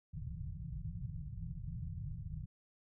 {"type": "low-pass noise", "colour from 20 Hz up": "white", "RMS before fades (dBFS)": -43, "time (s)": [0.13, 2.46], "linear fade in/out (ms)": 10, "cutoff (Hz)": 170, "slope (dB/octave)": 96, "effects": []}